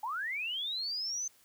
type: linear sweep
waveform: sine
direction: up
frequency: 818 to 6272 Hz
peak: -33 dBFS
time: 0.03-1.28 s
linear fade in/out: 5 ms
effects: white hiss -64 dBFS RMS until 1.44 s